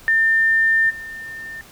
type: tone with level steps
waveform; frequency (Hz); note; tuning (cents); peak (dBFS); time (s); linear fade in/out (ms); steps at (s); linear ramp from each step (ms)
sine; 1800; A6; +39; -13 / -30; 0.08-1.61; 0; 0.89; 20
effects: pink hiss -45 dBFS RMS until 1.71 s